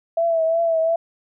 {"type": "tone with vibrato", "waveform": "sine", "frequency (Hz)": 659.3, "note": "E5", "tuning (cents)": 0, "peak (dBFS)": -16, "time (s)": [0.17, 0.96], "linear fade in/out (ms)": 5, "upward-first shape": "triangle", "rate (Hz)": 2.8, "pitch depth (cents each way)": 48, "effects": []}